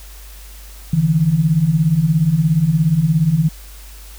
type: beating tone pair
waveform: sine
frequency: 145.9 / 162.9 Hz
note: D3 / E3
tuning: -11 / -20 cents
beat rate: 17 Hz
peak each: -17 / -13 dBFS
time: 0.93-3.49 s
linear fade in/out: 5 ms
effects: added 50 Hz sine -35 dBFS peak until 4.18 s + white hiss -42 dBFS RMS until 4.18 s